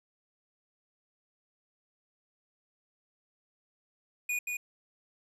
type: tone with echo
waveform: square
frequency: 2458 Hz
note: D#7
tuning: 22 cents flat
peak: -30 dBFS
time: 4.29-4.39 s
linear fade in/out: 5 ms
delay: 180 ms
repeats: 1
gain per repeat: -3 dB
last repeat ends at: 4.57 s
effects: resampled to 32000 Hz + 10-bit